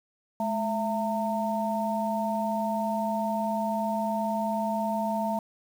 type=tone cluster; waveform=sine; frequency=213.2 / 668 / 911 Hz; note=G#3 / E5 / A#5; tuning=+46 / +23 / -40 cents; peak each=-30 dBFS; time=0.4-5.39 s; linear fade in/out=2 ms; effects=8-bit